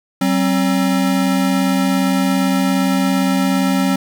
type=tone pair together; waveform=square; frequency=189.56 / 267 Hz; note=F#3 / C4; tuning=+42 / +35 cents; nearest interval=tritone; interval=593 cents; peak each=-17 dBFS; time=0.21-3.96 s; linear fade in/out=5 ms; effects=7-bit